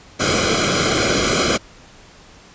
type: noise with comb filter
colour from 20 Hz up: pink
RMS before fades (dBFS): -17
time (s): 0.19-1.58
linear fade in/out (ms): 20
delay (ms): 1.1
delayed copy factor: -0.9
effects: pink hiss -45 dBFS RMS until 2.54 s + resampled to 16000 Hz